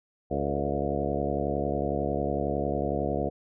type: harmonic tone with a mistuned harmonic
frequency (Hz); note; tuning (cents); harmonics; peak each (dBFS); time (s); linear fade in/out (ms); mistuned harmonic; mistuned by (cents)
71; C#2; +42; 1 / 2 / 3 / 4 / 5 / 6 / 7 / 8 / 9 / 10; -35 / -35 / -35 / -35 / -35 / -35 / -35 / -35 / -35 / -35; 0.3-3.3; 20; 7; -42
effects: none